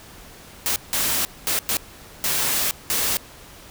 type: noise bursts at uneven times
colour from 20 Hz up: white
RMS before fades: -22 dBFS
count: 6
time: 0.66-0.76 / 0.93-1.25 / 1.47-1.59 / 1.69-1.77 / 2.24-2.71 / 2.9-3.17 s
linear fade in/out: 0 ms
effects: pink hiss -44 dBFS RMS until 3.7 s